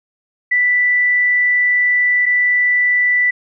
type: tone pair in turn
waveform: sine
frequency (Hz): 1975.5 / 1975.5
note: B6 / B6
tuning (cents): 0 / 0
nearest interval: unison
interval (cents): 0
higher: neither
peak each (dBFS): -11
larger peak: neither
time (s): 0.51-2.26 / 2.26-3.31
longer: first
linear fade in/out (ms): 10
effects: none